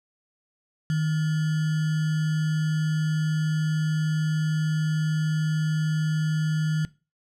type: tone with sample-and-hold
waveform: sine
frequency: 155.56 Hz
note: D#3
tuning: in tune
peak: -21 dBFS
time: 0.9-6.85 s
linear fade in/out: 0 ms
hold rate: 1575 Hz
effects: noise-tail reverb RT60 0.3 s tail -19 dB re dry + low-pass 8000 Hz 12 dB/octave